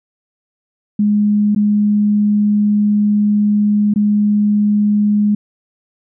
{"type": "tone with dropouts", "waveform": "sine", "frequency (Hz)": 207.9, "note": "G#3", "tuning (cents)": 2, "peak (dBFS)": -10, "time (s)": [0.99, 5.35], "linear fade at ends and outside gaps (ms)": 5, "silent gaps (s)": [[1.549, 1.56], [3.939, 3.959]], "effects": []}